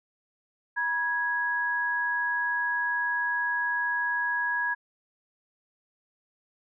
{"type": "tone pair together", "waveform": "sine", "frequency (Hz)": [965.5, 1661.2], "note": ["B5", "G#6"], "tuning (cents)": [-39, 0], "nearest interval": "major sixth", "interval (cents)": 939, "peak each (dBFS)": [-31, -26], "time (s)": [0.76, 4.75], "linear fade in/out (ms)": 20, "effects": []}